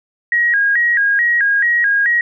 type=tone with vibrato; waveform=sine; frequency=1760 Hz; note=A6; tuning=in tune; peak=-11 dBFS; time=0.32-2.21 s; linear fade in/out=2 ms; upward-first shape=square; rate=2.3 Hz; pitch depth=130 cents each way; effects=none